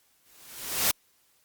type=noise with exponential growth; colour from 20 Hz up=white; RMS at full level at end=-21 dBFS; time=0.26-0.91 s; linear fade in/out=0 ms; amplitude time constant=140 ms; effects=white hiss -66 dBFS RMS until 1.44 s + Opus 48 kbps